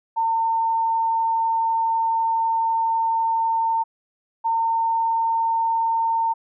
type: tone pair in turn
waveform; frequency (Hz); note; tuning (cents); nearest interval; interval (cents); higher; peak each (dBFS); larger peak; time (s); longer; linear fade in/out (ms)
sine; 906 / 909.3; A#5 / A#5; -50 / -43; unison; 7; second; -18; neither; 0.16-3.84 / 4.44-6.34; first; 20
effects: none